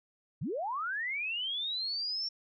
sine linear sweep, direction up, 100.8 to 5500 Hz, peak -32 dBFS, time 0.41-2.29 s, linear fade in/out 10 ms, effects none

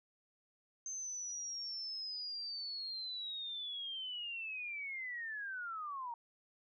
sine linear sweep, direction down, 6300 to 916 Hz, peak -40 dBFS, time 0.86-6.14 s, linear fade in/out 2 ms, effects none

